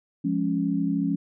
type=chord; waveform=sine; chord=Db major; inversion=first; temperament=equal; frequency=174.61 / 207.7 / 277.2 Hz; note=F3 / Ab3 / Db4; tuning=0 / 0 / 0 cents; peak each=-27 / -28 / -25 dBFS; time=0.24-1.16 s; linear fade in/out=10 ms; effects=none